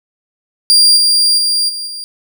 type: tone with level steps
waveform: 35% pulse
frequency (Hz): 4773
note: D8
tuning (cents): +27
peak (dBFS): -4 / -7 / -10 / -19 / -22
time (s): 0.7-2.04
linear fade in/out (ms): 0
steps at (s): 0.96 / 1.37 / 1.68 / 1.86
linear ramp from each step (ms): 20
effects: none

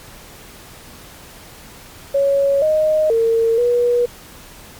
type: tone with pitch steps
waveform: sine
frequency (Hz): 556 / 620 / 455.8 / 483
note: C#5 / D#5 / A#4 / B4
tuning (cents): +5 / -6 / -39 / -39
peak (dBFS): -12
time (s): 2.14-4.06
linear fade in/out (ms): 10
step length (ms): 480
effects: pink hiss -40 dBFS RMS until 4.79 s + MP3 96 kbps

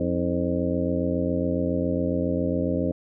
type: harmonic tone with a mistuned harmonic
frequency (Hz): 87.31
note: F2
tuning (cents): 0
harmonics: 1 / 2 / 3 / 4 / 5 / 6 / 7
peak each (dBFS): -31 / -29 / -27 / -30 / -33 / -29 / -33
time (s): 0-2.92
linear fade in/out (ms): 5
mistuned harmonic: 4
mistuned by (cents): -140
effects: none

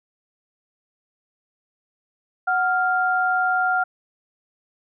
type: tone pair together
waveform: sine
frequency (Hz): 740 / 1396.9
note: F#5 / F6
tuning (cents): 0 / 0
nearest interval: major seventh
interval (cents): 1100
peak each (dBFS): -21 / -20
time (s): 2.47-3.84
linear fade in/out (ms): 10
effects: none

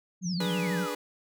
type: tone with vibrato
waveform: sine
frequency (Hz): 178.1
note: F3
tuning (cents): +34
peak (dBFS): -28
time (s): 0.21-0.87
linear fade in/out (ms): 50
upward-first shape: square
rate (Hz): 12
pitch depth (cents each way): 66
type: exponential sweep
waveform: sine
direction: down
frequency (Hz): 6645 to 1065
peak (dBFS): -36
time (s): 0.22-0.94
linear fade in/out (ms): 50
type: chord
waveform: sawtooth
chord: G# diminished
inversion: second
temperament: equal with one note detuned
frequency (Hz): 293.7 / 415.3 / 489.9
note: D4 / G#4 / B4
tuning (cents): 0 / 0 / -14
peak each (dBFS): -33 / -33 / -30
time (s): 0.4-0.95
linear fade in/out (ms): 5
effects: none

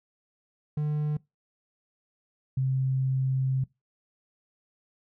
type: tone pair in turn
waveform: triangle / sine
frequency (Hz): 150 / 131.95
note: D3 / C3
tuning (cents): +37 / +15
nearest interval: major second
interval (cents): 222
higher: first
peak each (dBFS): -23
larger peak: neither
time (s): 0.77-1.17 / 2.57-3.64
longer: second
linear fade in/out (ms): 5
effects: noise-tail reverb RT60 0.2 s tail -22 dB re dry

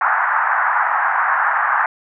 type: band-pass noise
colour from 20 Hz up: white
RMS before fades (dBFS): -17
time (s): 0.01-1.86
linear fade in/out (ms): 2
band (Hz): 770 to 1700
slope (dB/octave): 48
effects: none

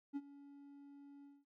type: tone with ADSR envelope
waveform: triangle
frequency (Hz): 282.4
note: C#4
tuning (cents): +32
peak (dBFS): -35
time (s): 0.13-1.45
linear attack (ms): 33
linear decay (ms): 42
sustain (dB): -18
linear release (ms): 210
effects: none

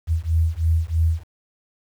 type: beating tone pair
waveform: sine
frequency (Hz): 80 / 83.1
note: D#2 / E2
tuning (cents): +49 / +15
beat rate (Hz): 3.1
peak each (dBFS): -20 / -20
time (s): 0.07-1.24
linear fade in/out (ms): 50
effects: 8-bit

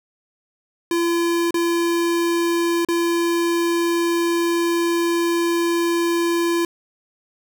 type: tone with dropouts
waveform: square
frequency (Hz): 340.2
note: F4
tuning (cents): -45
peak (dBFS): -18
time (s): 0.91-6.65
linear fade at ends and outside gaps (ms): 2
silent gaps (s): 1.508-1.542 / 2.849-2.886
effects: none

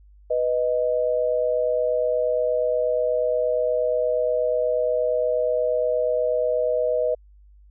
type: tone pair together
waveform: sine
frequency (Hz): 493.9 / 622.3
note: B4 / D#5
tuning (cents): 0 / 0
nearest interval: major third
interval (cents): 400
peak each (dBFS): -22 / -22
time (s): 0.3-7.15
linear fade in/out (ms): 10
effects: added 50 Hz sine -48 dBFS peak until 7.7 s

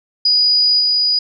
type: tone with level steps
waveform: sine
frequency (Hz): 4922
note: D#8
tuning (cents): -20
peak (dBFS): -10 / -12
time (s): 0.25-1.19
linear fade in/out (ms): 5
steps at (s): 0.79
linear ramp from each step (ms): 20
effects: none

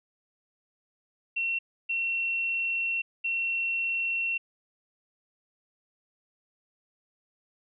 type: tone bursts at uneven times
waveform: sine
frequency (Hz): 2719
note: F7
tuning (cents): -47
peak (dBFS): -26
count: 3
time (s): 1.36-1.59 / 1.89-3.02 / 3.24-4.38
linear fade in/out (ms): 10
effects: none

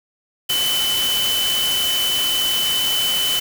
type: tone in noise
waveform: sine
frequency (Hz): 3022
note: F#7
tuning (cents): +36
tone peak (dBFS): -18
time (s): 0.49-3.4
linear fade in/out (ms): 10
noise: white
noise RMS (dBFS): -24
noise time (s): 0.49-3.4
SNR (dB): +3
effects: none

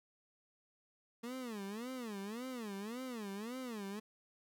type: tone with vibrato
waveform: 30% pulse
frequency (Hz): 225.6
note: A3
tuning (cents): +44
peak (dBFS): -39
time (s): 1.23-4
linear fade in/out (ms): 10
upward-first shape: sine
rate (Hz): 1.8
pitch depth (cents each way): 250
effects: none

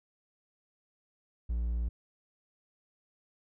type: tone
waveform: triangle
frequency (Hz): 58.27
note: A#1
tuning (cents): 0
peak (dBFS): -27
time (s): 1.49-1.89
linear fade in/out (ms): 10
effects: none

